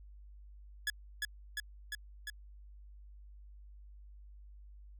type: tone with echo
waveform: sawtooth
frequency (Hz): 1694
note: G#6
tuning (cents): +34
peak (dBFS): -28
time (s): 0.87-0.9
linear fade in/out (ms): 2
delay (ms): 350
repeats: 4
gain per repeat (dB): -2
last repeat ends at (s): 2.3
effects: added 50 Hz sine -51 dBFS peak until 4.99 s